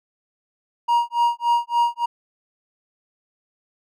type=tone with tremolo; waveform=triangle; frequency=947 Hz; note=A#5; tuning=27 cents sharp; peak=-12 dBFS; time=0.88-2.06 s; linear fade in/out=10 ms; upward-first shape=sine; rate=3.5 Hz; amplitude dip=100%; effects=none